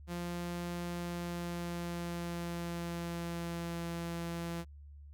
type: tone with pitch glide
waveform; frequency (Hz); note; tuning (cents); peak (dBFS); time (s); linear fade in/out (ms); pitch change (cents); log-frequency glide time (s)
sawtooth; 173.9 to 169.44; F3 to E3; -7 to +48; -33; 0.07-4.65; 50; -45; 0.85-3.87
effects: added 72 Hz sine -49 dBFS peak until 5.13 s